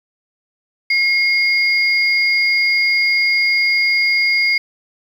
sine tone pair together, 2153 / 4828 Hz, C7 / D8, +49 / +47 cents, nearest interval octave + major second, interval 1398 cents, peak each -13 / -20 dBFS, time 0.9-4.58 s, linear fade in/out 5 ms, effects 7-bit

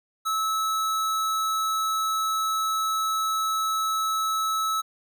square tone, 1300 Hz, E6, 24 cents flat, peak -24 dBFS, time 0.25-4.82 s, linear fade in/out 20 ms, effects none

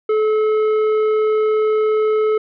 triangle tone with tanh clipping, 431.4 Hz, A4, 34 cents flat, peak -15 dBFS, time 0.09-2.38 s, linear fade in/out 5 ms, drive 13 dB, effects none

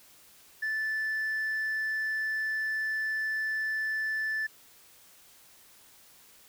sine tone, 1753 Hz, A6, 7 cents flat, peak -26 dBFS, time 0.62-4.47 s, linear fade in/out 10 ms, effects tanh soft clip ceiling -27 dBFS + white hiss -57 dBFS RMS until 6.48 s

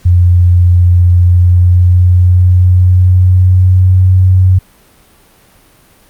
sine tone with pitch glide, 88.5 to 92.74 Hz, F2 to F#2, +23 to +5 cents, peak -3 dBFS, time 0.05-4.59 s, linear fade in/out 10 ms, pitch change +82 cents, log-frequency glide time 1.18-4.09 s, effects pink hiss -45 dBFS RMS until 6.09 s + Opus 48 kbps

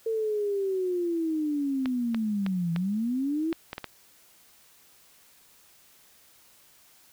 sine linear two-way sweep, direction down then up, 452.7 to 164.81 to 334.6 Hz, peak -25 dBFS, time 0.06-3.53 s, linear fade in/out 5 ms, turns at 2.73 s
clicks, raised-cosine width 0.3 ms, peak -18 dBFS, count 8, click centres 1.858 / 2.146 / 2.464 / 2.762 / 3.528 / 3.731 / 3.781 / 3.843 s
effects white hiss -58 dBFS RMS until 7.12 s

